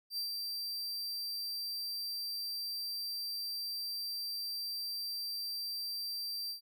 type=tone with ADSR envelope; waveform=45% pulse; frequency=4699 Hz; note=D8; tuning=in tune; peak=-33 dBFS; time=0.1-6.61 s; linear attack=75 ms; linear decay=110 ms; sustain=-3 dB; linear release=110 ms; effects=none